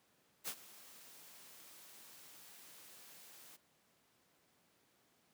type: noise with ADSR envelope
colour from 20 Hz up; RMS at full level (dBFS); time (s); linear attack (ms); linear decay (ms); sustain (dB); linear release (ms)
white; -40; 0.44-3.57; 39; 67; -18; 17
effects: pink hiss -73 dBFS RMS until 5.33 s + high-pass 150 Hz 12 dB/octave